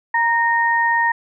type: tone pair together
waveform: sine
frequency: 934 / 1849.2 Hz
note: A#5 / A#6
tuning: +3 / -14 cents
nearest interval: octave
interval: 1183 cents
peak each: -17 dBFS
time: 0.14-1.12 s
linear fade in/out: 5 ms
effects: none